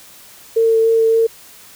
sine tone with vibrato, 451.3 Hz, A4, 44 cents sharp, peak -10 dBFS, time 0.56-1.27 s, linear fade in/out 10 ms, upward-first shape sine, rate 3.5 Hz, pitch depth 11 cents each way, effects white hiss -42 dBFS RMS until 1.75 s

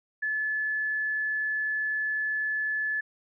sine tone, 1726 Hz, A6, 34 cents flat, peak -26 dBFS, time 0.22-3.01 s, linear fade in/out 10 ms, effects none

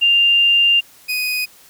sine / 30% pulse tone pair in turn, 2794 / 2495 Hz, F7 / D#7, 0 / +4 cents, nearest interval major second, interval 196 cents, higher first, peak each -10 / -16 dBFS, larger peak first, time 0.01-0.81 / 1.08-1.46 s, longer first, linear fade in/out 20 ms, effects white hiss -47 dBFS RMS until 1.69 s

